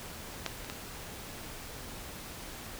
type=clicks; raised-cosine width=0.2 ms; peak=-14 / -26 / -20 dBFS; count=3; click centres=0.463 / 0.646 / 0.699 s; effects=pink hiss -44 dBFS RMS until 2.79 s